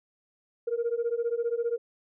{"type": "beating tone pair", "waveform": "sine", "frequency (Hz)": [462, 477], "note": ["A#4", "A#4"], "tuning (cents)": [-16, 40], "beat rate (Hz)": 15, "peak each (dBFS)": -28, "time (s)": [0.67, 1.78], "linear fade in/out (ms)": 10, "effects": ["tanh soft clip ceiling -21 dBFS"]}